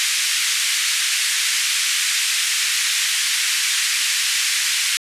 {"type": "band-pass noise", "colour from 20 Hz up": "pink", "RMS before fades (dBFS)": -20, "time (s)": [0, 4.97], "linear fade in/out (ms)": 0, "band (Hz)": [1900, 10000], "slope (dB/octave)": 24, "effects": ["resampled to 32000 Hz"]}